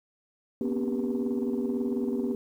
sine tone cluster, 238.1 / 256.4 / 282.2 / 393.9 / 482.7 Hz, A#3 / C4 / C#4 / G4 / B4, +37 / -35 / +31 / +8 / -40 cents, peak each -29 / -31 / -35 / -31 / -38 dBFS, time 0.61-2.35 s, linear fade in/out 2 ms, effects tanh soft clip ceiling -20 dBFS + 10-bit

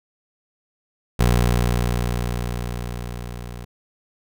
20% pulse tone with level ramp, 60 Hz, B1, 49 cents flat, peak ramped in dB -9 to -28 dBFS, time 1.19-3.65 s, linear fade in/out 10 ms, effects none

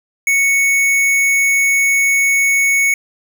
sine tone with hard clipping, 2217 Hz, C#7, in tune, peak -12 dBFS, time 0.27-2.94 s, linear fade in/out 2 ms, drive 17 dB, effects none

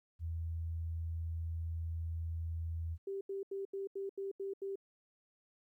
sine tone, 82.41 Hz, E2, in tune, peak -36 dBFS, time 0.19-2.98 s, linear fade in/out 50 ms
sine tone bursts, 392 Hz, G4, in tune, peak -37 dBFS, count 8, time 3.07-4.757 s, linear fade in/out 5 ms, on 140 ms, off 81 ms
effects 13-bit

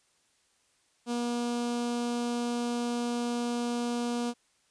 sawtooth tone with notch filter, 239.4 Hz, A#3, 46 cents sharp, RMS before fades -31 dBFS, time 1.06-4.34 s, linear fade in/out 50 ms, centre 1900 Hz, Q 1.4, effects white hiss -69 dBFS RMS until 4.7 s + resampled to 22050 Hz

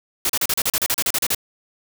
white noise bursts, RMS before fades -20 dBFS, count 14, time 0.25-1.348 s, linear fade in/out 2 ms, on 45 ms, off 36 ms, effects none

